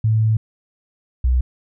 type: tone pair in turn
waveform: sine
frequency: 110 / 62.58 Hz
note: A2 / B1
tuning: 0 / +24 cents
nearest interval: minor seventh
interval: 976 cents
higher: first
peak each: -13 dBFS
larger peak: neither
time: 0.04-0.37 / 1.24-1.41 s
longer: first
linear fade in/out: 5 ms
effects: none